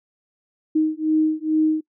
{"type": "beating tone pair", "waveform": "sine", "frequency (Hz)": [311.1, 313.4], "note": ["D#4", "D#4"], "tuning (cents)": [0, 13], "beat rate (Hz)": 2.3, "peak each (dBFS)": -20, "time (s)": [0.75, 1.81], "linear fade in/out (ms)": 10, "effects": ["noise-tail reverb RT60 0.1 s tail -24 dB re dry"]}